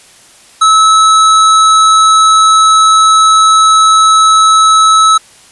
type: tone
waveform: square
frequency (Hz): 1299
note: E6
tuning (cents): -26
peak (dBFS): -4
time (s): 0.61-5.18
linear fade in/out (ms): 10
effects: white hiss -40 dBFS RMS until 5.51 s + resampled to 24000 Hz